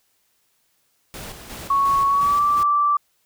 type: noise with tremolo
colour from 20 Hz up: pink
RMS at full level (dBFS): -35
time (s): 1.14-2.63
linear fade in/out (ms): 0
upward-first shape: square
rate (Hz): 2.8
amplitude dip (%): 45
type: tone with pitch glide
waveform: sine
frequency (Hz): 1108.7 to 1167.9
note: C#6 to D6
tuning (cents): 0 to -10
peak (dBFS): -15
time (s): 1.7-2.97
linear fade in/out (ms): 5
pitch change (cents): +90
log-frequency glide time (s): 2.07-2.42
effects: white hiss -66 dBFS RMS until 3.25 s